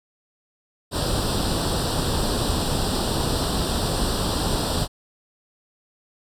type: noise with comb filter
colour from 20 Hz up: pink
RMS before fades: -23 dBFS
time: 0.91-4.88 s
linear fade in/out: 50 ms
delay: 0.23 ms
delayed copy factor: +0.85
effects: low-pass 10000 Hz 12 dB/octave